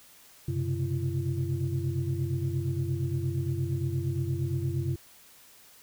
sine tone cluster, 94.1 / 128.6 / 137.2 / 339.3 Hz, F#2 / C3 / C#3 / F4, +30 / -30 / -17 / -50 cents, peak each -32 / -31 / -31 / -36 dBFS, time 0.48-4.96 s, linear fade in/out 5 ms, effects tanh soft clip ceiling -17 dBFS + white hiss -55 dBFS RMS until 5.82 s

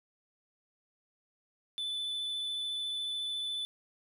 triangle tone with vibrato, 3500 Hz, A7, 10 cents flat, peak -32 dBFS, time 1.78-3.65 s, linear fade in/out 0 ms, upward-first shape sine, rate 14 Hz, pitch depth 13 cents each way, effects none

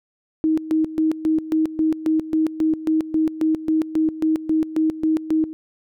sine tone with tremolo, 315.6 Hz, D#4, 25 cents sharp, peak -15 dBFS, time 0.44-5.53 s, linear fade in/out 0 ms, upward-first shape square, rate 3.7 Hz, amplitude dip 80%, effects none

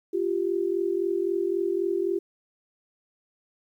sine tone pair together, 347.3 / 391.1 Hz, F4 / G4, -10 / -4 cents, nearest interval major second, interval 206 cents, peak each -26 dBFS, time 0.13-2.19 s, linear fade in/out 10 ms, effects 10-bit

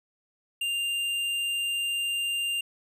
sine tone with hard clipping, 2794 Hz, F7, in tune, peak -28 dBFS, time 0.61-2.61 s, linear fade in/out 5 ms, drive 9 dB, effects none

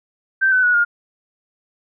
sine tone with pitch steps, 1558 / 1510.2 / 1463.8 / 1418.8 Hz, G6 / F#6 / F#6 / F6, -11 / +35 / -19 / +27 cents, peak -12 dBFS, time 0.41-0.85 s, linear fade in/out 20 ms, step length 110 ms, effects none

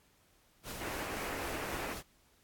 pink noise with tremolo, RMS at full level -42 dBFS, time 0.63-2.03 s, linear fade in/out 50 ms, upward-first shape triangle, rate 3.8 Hz, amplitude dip 35%
pink band-pass noise, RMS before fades -41 dBFS, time 0.8-1.95 s, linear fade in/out 20 ms, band 260 to 2700 Hz, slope 48 dB/octave
effects pink hiss -68 dBFS RMS until 2.43 s + AAC 64 kbps

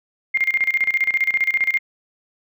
sine tone with tremolo, 2117 Hz, C7, 20 cents sharp, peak -14 dBFS, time 0.34-1.79 s, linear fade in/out 10 ms, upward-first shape square, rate 15 Hz, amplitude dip 80%, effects none

